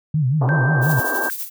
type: tone with vibrato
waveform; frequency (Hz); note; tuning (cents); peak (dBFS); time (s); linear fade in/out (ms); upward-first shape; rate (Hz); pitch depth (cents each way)
sine; 140.3; C#3; +21; -15; 0.14-1; 5; sine; 5.6; 210
type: band-pass noise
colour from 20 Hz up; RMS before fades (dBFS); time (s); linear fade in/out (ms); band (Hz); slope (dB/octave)
white; -26; 0.41-1.29; 5; 240 to 1100; 48
type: tone with pitch glide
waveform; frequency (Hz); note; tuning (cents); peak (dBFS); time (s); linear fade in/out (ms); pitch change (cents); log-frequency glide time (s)
sine; 1568 to 1579.8; G6 to G6; 0 to +13; -21; 0.49-1.3; 0; +13; 0.6-1.11
type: noise with tremolo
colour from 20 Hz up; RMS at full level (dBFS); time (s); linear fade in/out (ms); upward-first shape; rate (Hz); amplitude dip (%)
violet; -25; 0.81-1.5; 50; triangle; 12; 65
effects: none